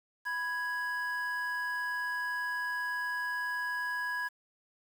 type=tone pair together; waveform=triangle; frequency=989.1 / 1661.2 Hz; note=B5 / G#6; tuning=+2 / 0 cents; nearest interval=major sixth; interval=898 cents; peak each=-36 / -31 dBFS; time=0.25-4.29 s; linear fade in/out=20 ms; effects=9-bit